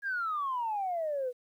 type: exponential sweep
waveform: sine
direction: down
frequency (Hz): 1663 to 483.2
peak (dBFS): -29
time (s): 0.02-1.33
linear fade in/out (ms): 50
effects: tanh soft clip ceiling -25 dBFS + 11-bit